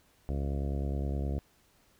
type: harmonic tone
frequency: 69.7 Hz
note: C#2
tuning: 10 cents sharp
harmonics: 1 / 2 / 3 / 4 / 5 / 6 / 7 / 8 / 9 / 10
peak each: -31 / -37 / -41 / -43 / -45 / -47 / -48 / -49 / -50 / -51 dBFS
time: 0.29-1.39 s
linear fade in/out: 0 ms
effects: pink hiss -66 dBFS RMS until 1.99 s